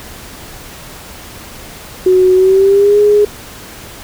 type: tone with pitch glide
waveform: sine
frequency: 370 to 415.3 Hz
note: F#4 to G#4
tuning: 0 to 0 cents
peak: -5 dBFS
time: 2.06-3.25 s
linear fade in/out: 5 ms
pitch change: +200 cents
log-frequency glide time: 2.34-2.99 s
effects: pink hiss -32 dBFS RMS until 4.03 s